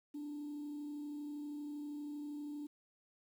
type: tone with frequency modulation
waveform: sine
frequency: 293.7 Hz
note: D4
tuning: in tune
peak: -40 dBFS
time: 0.14-2.67 s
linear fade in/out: 10 ms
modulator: 32.6 Hz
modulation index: 0.23
effects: tanh soft clip ceiling -38 dBFS + 11-bit